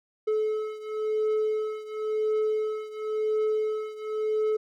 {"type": "beating tone pair", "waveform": "triangle", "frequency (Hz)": [431, 431.95], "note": ["A4", "A4"], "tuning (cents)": [-36, -32], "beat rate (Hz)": 0.95, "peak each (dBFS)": [-25, -28], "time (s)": [0.27, 4.57], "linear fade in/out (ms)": 10, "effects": []}